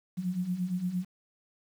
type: beating tone pair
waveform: sine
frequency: 174.61 / 183.31 Hz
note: F3 / F#3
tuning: 0 / -16 cents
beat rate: 8.7 Hz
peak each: -35 / -30 dBFS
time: 0.17-1.05 s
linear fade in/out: 20 ms
effects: 9-bit